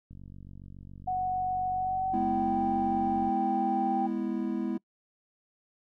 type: click train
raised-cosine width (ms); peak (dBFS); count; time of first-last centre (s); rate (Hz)
5; -35; 151; 0.11-3.288; 47.2
type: tone with pitch glide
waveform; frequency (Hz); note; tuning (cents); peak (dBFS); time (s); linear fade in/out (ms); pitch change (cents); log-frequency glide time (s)
sine; 740 to 783.5; F#5 to G5; 0 to -1; -27; 1.07-4.07; 10; +99; 1.72-2.62
type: chord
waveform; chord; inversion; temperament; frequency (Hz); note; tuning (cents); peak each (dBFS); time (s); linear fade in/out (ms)
triangle; E major; first; equal; 207.7 / 246.9 / 329.6; G#3 / B3 / E4; 0 / 0 / 0; -31; 2.13-4.78; 10
effects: noise-tail reverb RT60 0.1 s tail -24 dB re dry